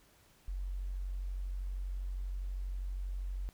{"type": "tone", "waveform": "sine", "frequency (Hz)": 46.25, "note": "F#1", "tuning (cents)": 0, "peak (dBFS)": -35, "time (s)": [0.48, 3.49], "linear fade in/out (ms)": 0, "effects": ["pink hiss -65 dBFS RMS until 3.53 s"]}